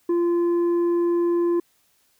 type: tone with tanh clipping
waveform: triangle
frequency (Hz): 344.7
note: F4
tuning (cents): -23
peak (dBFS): -19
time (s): 0.09-1.6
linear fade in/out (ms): 5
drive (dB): 9
effects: white hiss -64 dBFS RMS until 2.19 s